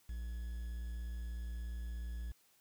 triangle tone with quantisation, 58.4 Hz, A#1, 4 cents sharp, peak -37 dBFS, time 0.09-2.32 s, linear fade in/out 5 ms, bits 10, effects white hiss -70 dBFS RMS until 2.6 s

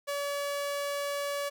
sawtooth tone, 570 Hz, C#5, 48 cents sharp, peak -27 dBFS, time 0.07-1.5 s, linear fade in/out 20 ms, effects 11-bit

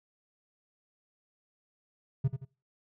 triangle tone with echo, 134.2 Hz, C3, 44 cents sharp, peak -20 dBFS, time 2.24-2.28 s, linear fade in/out 10 ms, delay 86 ms, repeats 2, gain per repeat -9 dB, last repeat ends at 2.452 s, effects noise-tail reverb RT60 0.3 s tail -20 dB re dry + tanh soft clip ceiling -16 dBFS

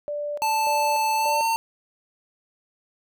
sine tone with tremolo, 587.3 Hz, D5, in tune, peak -26 dBFS, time 0.08-1.41 s, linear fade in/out 0 ms, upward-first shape square, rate 1.7 Hz, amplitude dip 75%
square tone with pitch glide, 879 to 906.3 Hz, A5 to A#5, -2 to -49 cents, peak -21 dBFS, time 0.42-1.56 s, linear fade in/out 0 ms, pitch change +53 cents, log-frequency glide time 1.16-1.45 s
effects none

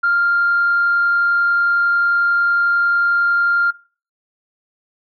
sine tone with frequency modulation, 1396.9 Hz, F6, in tune, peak -12 dBFS, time 0.03-3.71 s, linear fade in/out 10 ms, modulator 31.1 Hz, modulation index 0.26, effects noise-tail reverb RT60 0.4 s tail -22 dB re dry + tanh soft clip ceiling -8 dBFS

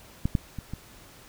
clicks, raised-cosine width 5 ms, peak -12 / -10 / -22 / -21 dBFS, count 4, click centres 0.255 / 0.352 / 0.587 / 0.736 s, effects pink hiss -51 dBFS RMS until 1.28 s

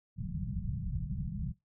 white low-pass noise, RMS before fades -36 dBFS, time 0.16-1.54 s, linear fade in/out 50 ms, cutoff 200 Hz, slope 96 dB/octave, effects noise-tail reverb RT60 0.2 s tail -22 dB re dry

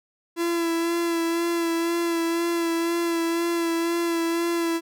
45% pulse tone with vibrato, 336.7 Hz, E4, 37 cents sharp, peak -22 dBFS, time 0.36-4.81 s, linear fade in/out 50 ms, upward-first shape sine, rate 2 Hz, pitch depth 23 cents each way, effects none

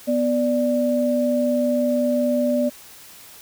sine tone pair together, 246.9 / 587.9 Hz, B3 / D5, 0 / +2 cents, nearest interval octave + minor third, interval 1502 cents, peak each -20 dBFS, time 0.07-2.7 s, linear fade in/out 20 ms, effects white hiss -44 dBFS RMS until 3.41 s

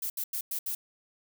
violet noise bursts at uneven times, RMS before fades -33 dBFS, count 5, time 0.02-0.1 / 0.17-0.24 / 0.33-0.41 / 0.51-0.59 / 0.66-0.75 s, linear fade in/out 5 ms, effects none

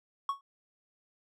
triangle tone with exponential decay, 1108.7 Hz, C#6, in tune, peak -23 dBFS, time 0.29-0.41 s, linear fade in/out 2 ms, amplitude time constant 26 ms, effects none

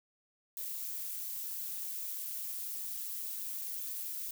violet noise with amplitude modulation, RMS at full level -37 dBFS, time 0.57-4.31 s, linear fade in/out 2 ms, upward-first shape sine, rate 192 Hz, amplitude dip 60%, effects none

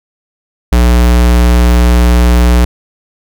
square tone, 60.1 Hz, B1, 46 cents flat, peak -5 dBFS, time 0.72-2.65 s, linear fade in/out 5 ms, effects none

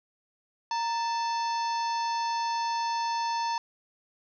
harmonic tone with a mistuned harmonic, 880 Hz, A5, in tune, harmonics 1 / 2 / 3 / 4 / 5 / 6 / 7, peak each -27 / -42 / -43 / -46 / -41 / -42 / -46 dBFS, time 0.71-3.58 s, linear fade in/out 2 ms, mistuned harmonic 1, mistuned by +92 cents, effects none

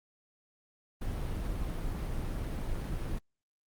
brown noise, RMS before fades -34 dBFS, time 1.01-3.19 s, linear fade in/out 10 ms, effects Opus 32 kbps

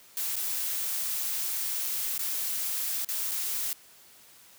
blue noise with dropouts, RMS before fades -31 dBFS, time 0.17-3.73 s, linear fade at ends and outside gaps 1 ms, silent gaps 0.357-0.365 / 2.179-2.192 / 3.047-3.088 / 3.312-3.316 s, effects white hiss -55 dBFS RMS until 4.58 s + high-pass 60 Hz 12 dB/octave

